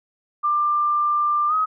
sine tone with pitch glide, 1189 to 1267 Hz, D6 to D#6, +21 to +31 cents, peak -17 dBFS, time 0.43-1.66 s, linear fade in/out 20 ms, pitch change +110 cents, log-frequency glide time 1.48-1.54 s, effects none

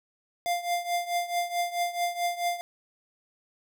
square tone with tremolo, 698.5 Hz, F5, in tune, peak -24 dBFS, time 0.46-2.61 s, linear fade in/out 0 ms, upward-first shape triangle, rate 4.6 Hz, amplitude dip 85%, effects none

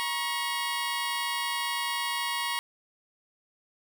15% pulse tone pair together, 951.9 / 1101 Hz, A#5 / C#6, +36 / -12 cents, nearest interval minor third, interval 252 cents, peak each -24 / -26 dBFS, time 0-2.59 s, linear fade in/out 0 ms, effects none

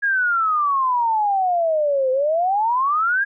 sine exponential two-way sweep, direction down then up, 1661.2 to 510 to 1661.2 Hz, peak -16 dBFS, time 0.02-3.25 s, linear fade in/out 20 ms, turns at 2.11 s, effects none

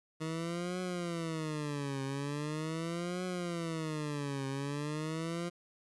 20% pulse tone with vibrato, 157.3 Hz, D#3, 19 cents sharp, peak -30 dBFS, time 0.2-5.5 s, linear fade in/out 20 ms, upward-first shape triangle, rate 0.41 Hz, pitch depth 270 cents each way, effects resampled to 24000 Hz + 11-bit

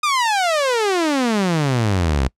sawtooth exponential sweep, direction down, 1244.5 to 61.6 Hz, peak -12 dBFS, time 0.03-2.28 s, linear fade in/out 5 ms, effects noise-tail reverb RT60 0.1 s tail -24 dB re dry + low-pass 8000 Hz 12 dB/octave

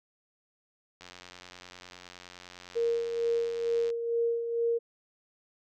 click train, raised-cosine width 0.2 ms, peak -29 dBFS, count 261, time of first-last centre 1.01-3.902 s, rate 89.9 Hz
sine tone with tremolo, 466.2 Hz, A#4, in tune, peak -24 dBFS, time 2.75-4.79 s, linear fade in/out 20 ms, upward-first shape sine, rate 2.2 Hz, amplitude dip 55%
effects none

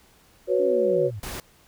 sine chord, F# suspended fourth, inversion none, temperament equal, 370 / 493.9 / 554.4 Hz, F#4 / B4 / C#5, 0 / 0 / 0 cents, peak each -23 dBFS, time 0.47-1.11 s, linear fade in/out 50 ms
sine linear sweep, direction down, 297.3 to 92.5 Hz, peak -31 dBFS, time 0.59-1.2 s, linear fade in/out 10 ms
pink noise, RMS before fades -34 dBFS, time 1.23-1.4 s, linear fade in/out 2 ms
effects pink hiss -57 dBFS RMS until 1.67 s

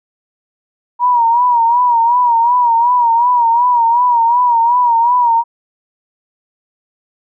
sine tone with vibrato, 953 Hz, A#5, 38 cents sharp, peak -8 dBFS, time 0.99-5.44 s, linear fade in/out 50 ms, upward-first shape sine, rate 2.7 Hz, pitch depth 73 cents each way, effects none

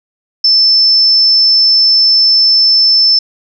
sine tone, 5290 Hz, E8, 5 cents sharp, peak -5 dBFS, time 0.44-3.19 s, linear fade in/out 5 ms, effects none

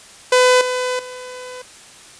sawtooth tone with level steps, 503 Hz, B4, 32 cents sharp, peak -6 / -15 / -27 dBFS, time 0.32-1.62 s, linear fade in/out 5 ms, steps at 0.61 / 0.99 s, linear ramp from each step 2 ms, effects white hiss -42 dBFS RMS until 2.19 s + resampled to 22050 Hz

